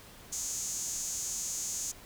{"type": "tone with high-pass filter", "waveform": "sawtooth", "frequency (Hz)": 258, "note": "C4", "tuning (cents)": -24, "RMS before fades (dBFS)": -36, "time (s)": [0.32, 1.92], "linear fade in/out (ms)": 10, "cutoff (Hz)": 6700, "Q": 6.3, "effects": ["pink hiss -52 dBFS RMS until 2.05 s"]}